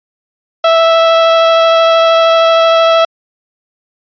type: tone with vibrato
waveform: 30% pulse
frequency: 658 Hz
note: E5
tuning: 3 cents flat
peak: -3 dBFS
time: 0.64-3.05 s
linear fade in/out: 5 ms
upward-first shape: triangle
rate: 13 Hz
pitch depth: 9 cents each way
effects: resampled to 11025 Hz